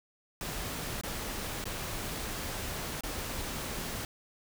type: noise with dropouts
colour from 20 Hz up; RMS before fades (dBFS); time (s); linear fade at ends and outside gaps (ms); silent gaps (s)
pink; -37; 0.41-4.05; 1; 1.012-1.035 / 1.641-1.655 / 3.008-3.035
effects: none